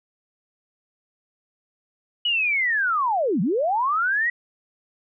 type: linear two-way sweep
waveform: sine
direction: down then up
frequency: 2960 to 156.1 to 1958 Hz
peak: -19 dBFS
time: 2.25-4.3 s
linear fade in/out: 5 ms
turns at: 3.41 s
effects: none